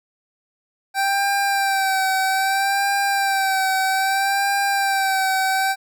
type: tone with vibrato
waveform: 25% pulse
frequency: 780 Hz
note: G5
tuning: 9 cents flat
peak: -14 dBFS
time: 0.94-5.76 s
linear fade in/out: 50 ms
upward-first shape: sine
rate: 0.62 Hz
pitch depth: 38 cents each way
effects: none